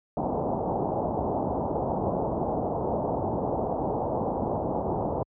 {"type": "low-pass noise", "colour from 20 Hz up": "white", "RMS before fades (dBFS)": -28, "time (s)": [0.17, 5.23], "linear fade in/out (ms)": 2, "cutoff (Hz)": 880, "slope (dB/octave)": 48, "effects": ["high-pass 60 Hz 12 dB/octave"]}